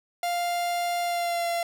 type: tone with pitch glide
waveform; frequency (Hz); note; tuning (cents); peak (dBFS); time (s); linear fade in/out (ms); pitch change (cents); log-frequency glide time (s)
45% pulse; 698.5 to 685.3; F5 to F5; 0 to -33; -25; 0.23-1.63; 2; -33; 1.03-1.47
effects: none